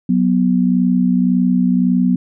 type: tone pair together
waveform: sine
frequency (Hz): 184.59 / 246.4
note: F#3 / B3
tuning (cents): -4 / -4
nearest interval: perfect fourth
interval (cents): 500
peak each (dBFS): -14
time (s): 0.09-2.16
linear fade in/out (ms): 5
effects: none